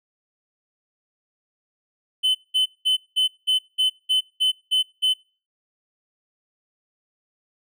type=tone bursts; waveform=triangle; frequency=3039 Hz; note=F#7; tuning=46 cents sharp; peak=-15 dBFS; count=10; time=2.23-5.14 s; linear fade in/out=20 ms; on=120 ms; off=190 ms; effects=noise-tail reverb RT60 0.4 s tail -26 dB re dry